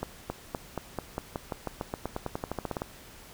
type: accelerating click train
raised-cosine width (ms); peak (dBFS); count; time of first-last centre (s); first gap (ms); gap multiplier
1; -17; 22; 0.03-2.819; 270; 0.92
effects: pink hiss -50 dBFS RMS until 3.33 s